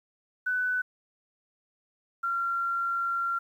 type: tone pair in turn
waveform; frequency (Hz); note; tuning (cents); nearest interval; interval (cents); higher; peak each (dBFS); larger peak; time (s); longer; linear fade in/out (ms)
sine; 1497 / 1375.4; F#6 / F6; +20 / -27; minor second; 147; first; -25 / -26; first; 0.46-0.82 / 2.23-3.39; second; 10
effects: 10-bit